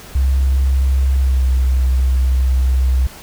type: tone with pitch glide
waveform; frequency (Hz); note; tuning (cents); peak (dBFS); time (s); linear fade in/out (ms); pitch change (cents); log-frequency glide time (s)
sine; 66.6 to 64.48; C2 to C2; +31 to -25; -10; 0.15-3.07; 5; -56; 1.16-1.46
effects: tanh soft clip ceiling -7 dBFS + pink hiss -37 dBFS RMS until 3.22 s